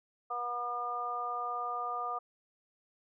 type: harmonic tone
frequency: 241.9 Hz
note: B3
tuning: 36 cents flat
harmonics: 2 / 3 / 4 / 5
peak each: -45 / -38 / -46 / -35 dBFS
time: 0.3-2.19 s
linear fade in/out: 10 ms
effects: none